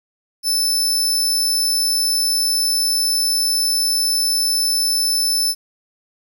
sawtooth tone, 5274 Hz, E8, in tune, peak -13 dBFS, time 0.43-5.55 s, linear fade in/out 50 ms, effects 9-bit

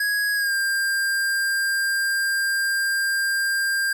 square tone with pitch glide, 1661.2 to 1596.3 Hz, G#6 to G6, 0 to +31 cents, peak -21 dBFS, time 0-3.93 s, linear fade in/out 5 ms, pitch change -69 cents, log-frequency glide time 0.35-0.53 s, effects none

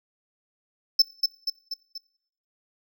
triangle tone with echo, 5274 Hz, E8, in tune, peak -12 dBFS, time 0.99-1.02 s, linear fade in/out 5 ms, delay 240 ms, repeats 4, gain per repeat -5 dB, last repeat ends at 1.98 s, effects noise-tail reverb RT60 0.7 s tail -23 dB re dry

